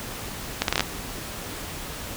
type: accelerating click train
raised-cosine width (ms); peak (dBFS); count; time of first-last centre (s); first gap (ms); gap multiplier
0.2; -3; 7; 0.62-0.806; 62; 0.71
effects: pink hiss -35 dBFS RMS until 2.16 s